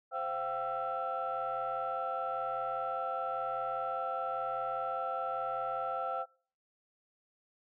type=tone cluster; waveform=sine; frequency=523 / 689 / 774 / 1337 Hz; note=C5 / F5 / G5 / E6; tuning=-1 / -24 / -22 / +24 cents; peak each=-39 / -38 / -37 / -36 dBFS; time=0.11-6.26 s; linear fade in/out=50 ms; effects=noise-tail reverb RT60 0.5 s tail -26 dB re dry + tanh soft clip ceiling -26 dBFS